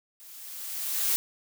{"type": "noise with level ramp", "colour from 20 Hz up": "blue", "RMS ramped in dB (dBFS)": [-49, -24], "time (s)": [0.2, 1.16], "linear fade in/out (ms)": 0, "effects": []}